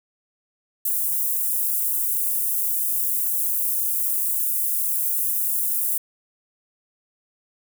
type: high-pass noise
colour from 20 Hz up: white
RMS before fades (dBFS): -23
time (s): 0.85-5.98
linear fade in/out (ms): 5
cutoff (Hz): 10000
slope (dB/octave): 24
effects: none